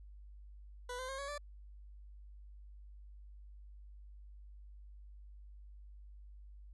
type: tone with pitch steps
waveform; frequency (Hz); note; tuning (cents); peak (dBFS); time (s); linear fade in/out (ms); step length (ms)
20% pulse; 493.9 / 514.9 / 536.7 / 559.5 / 583.3; B4 / C5 / C5 / C#5 / D5; 0 / -28 / +44 / +16 / -12; -36; 0.89-1.38; 5; 98
effects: added 50 Hz sine -51 dBFS peak until 6.73 s + resampled to 24000 Hz